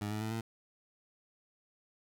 20% pulse tone with pitch steps, 103.83 / 106.87 / 110 / 113.23 Hz, G#2 / A2 / A2 / A#2, 0 / -50 / 0 / -50 cents, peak -30 dBFS, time 0.01-0.41 s, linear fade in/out 5 ms, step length 100 ms, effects none

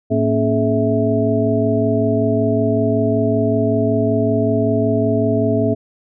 sine tone cluster, 109.3 / 232.4 / 277.7 / 426.2 / 653 Hz, A2 / A#3 / C#4 / G#4 / E5, -11 / -5 / +3 / +45 / -17 cents, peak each -20 dBFS, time 0.1-5.75 s, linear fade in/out 20 ms, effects none

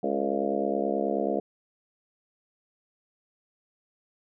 harmonic tone with a mistuned harmonic, 69.3 Hz, C#2, in tune, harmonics 3 / 4 / 5 / 6 / 7 / 8 / 9 / 10, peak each -33 / -33 / -33 / -33 / -33 / -33 / -33 / -33 dBFS, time 0.03-1.4 s, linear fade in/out 5 ms, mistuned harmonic 6, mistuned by +46 cents, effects none

